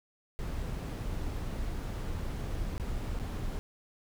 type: noise with dropouts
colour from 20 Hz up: brown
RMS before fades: -35 dBFS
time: 0.39-3.59 s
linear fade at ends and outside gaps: 0 ms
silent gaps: 2.779-2.798 / 3.189-3.198 s
effects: none